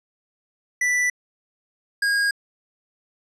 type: tone pair in turn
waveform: square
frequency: 1975.5 / 1631 Hz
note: B6 / G#6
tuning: 0 / -32 cents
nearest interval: minor third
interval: 332 cents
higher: first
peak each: -19 dBFS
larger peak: neither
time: 0.81-1.1 / 2.02-2.31 s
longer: neither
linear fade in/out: 5 ms
effects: low-pass 9000 Hz 12 dB/octave